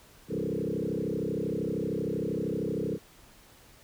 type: tone with frequency modulation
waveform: sine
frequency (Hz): 310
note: D#4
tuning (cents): -6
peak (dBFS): -28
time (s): 0.28-2.99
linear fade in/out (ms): 50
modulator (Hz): 32.9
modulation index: 5.3
effects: pink hiss -56 dBFS RMS until 3.83 s